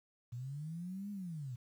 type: linear two-way sweep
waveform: sine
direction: up then down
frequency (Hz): 116.4 to 207.7 to 116.4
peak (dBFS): -40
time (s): 0.32-1.56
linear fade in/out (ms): 10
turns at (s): 1.11
effects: 11-bit